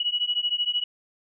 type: beating tone pair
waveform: sine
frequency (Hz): 2919 / 2932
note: F#7 / F#7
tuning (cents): -24 / -16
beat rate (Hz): 13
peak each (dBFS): -26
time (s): 0-0.84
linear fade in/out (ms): 5
effects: none